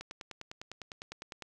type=click train; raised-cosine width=0.2 ms; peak=-25 dBFS; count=15; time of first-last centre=0.01-1.423 s; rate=9.91 Hz; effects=none